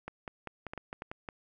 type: clicks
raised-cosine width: 0.5 ms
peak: -24 dBFS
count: 10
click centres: 0.08 / 0.278 / 0.473 / 0.667 / 0.735 / 0.777 / 0.929 / 1.021 / 1.115 / 1.288 s
effects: none